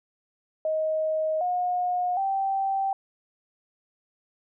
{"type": "tone with pitch steps", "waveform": "sine", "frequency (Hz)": [628, 720, 779], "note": ["D#5", "F#5", "G5"], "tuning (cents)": [16, -47, -11], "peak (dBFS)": -23, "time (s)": [0.65, 2.93], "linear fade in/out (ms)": 2, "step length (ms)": 760, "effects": []}